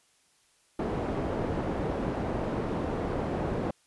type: low-pass noise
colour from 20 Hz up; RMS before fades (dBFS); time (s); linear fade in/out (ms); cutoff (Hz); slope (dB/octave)
white; -31; 0.79-3.71; 5; 520; 12
effects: white hiss -66 dBFS RMS until 3.86 s + resampled to 24000 Hz